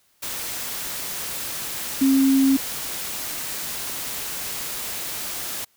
sine tone in noise, 269.4 Hz, C#4, 49 cents flat, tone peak -14 dBFS, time 2.01-2.57 s, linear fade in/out 10 ms, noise white, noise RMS -30 dBFS, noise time 0.22-5.65 s, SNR +13 dB, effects white hiss -63 dBFS RMS until 5.76 s

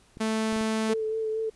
clicks, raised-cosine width 3 ms, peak -29 dBFS, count 4, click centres 0.171 / 0.526 / 0.563 / 0.611 s
sawtooth tone, 220 Hz, A3, in tune, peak -21 dBFS, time 0.2-0.94 s, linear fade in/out 10 ms
sine tone with vibrato, 440 Hz, A4, in tune, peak -26 dBFS, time 0.89-1.5 s, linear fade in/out 10 ms, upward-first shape sine, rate 4.3 Hz, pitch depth 20 cents each way
effects pink hiss -60 dBFS RMS until 1.55 s + resampled to 24000 Hz

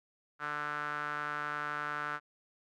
sawtooth tone with band-pass filter, 148.1 Hz, D3, 15 cents sharp, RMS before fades -37 dBFS, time 0.39-2.2 s, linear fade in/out 50 ms, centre 1400 Hz, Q 5.1, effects none

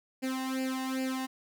sawtooth tone with flanger, 261.6 Hz, C4, in tune, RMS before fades -33 dBFS, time 0.22-1.27 s, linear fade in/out 20 ms, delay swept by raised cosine 0.41 to 1.09 ms, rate 2.5 Hz, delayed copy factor +0.9, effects none

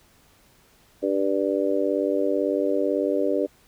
harmonic tone, 98 Hz, G2, in tune, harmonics 3 / 4 / 5 / 6, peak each -26 / -26 / -26 / -26 dBFS, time 1.02-3.47 s, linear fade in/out 20 ms, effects pink hiss -58 dBFS RMS until 3.67 s

